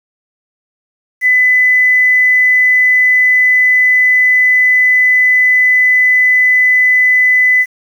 sine tone with quantisation, 2005 Hz, B6, 26 cents sharp, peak -6 dBFS, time 1.21-7.66 s, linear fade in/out 50 ms, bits 6, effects none

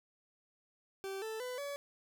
40% pulse tone with pitch steps, 388.1 / 440.7 / 500.4 / 568.2 Hz, G4 / A4 / B4 / C#5, -17 / +3 / +23 / +43 cents, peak -38 dBFS, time 1.04-1.76 s, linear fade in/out 0 ms, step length 180 ms, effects none

